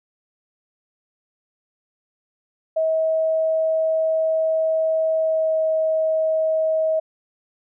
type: tone with pitch glide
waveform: sine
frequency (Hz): 640 to 635.9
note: D#5 to D#5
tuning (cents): +49 to +38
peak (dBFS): -17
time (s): 2.76-7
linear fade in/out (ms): 10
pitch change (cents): -11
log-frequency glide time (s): 5.16-5.6
effects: none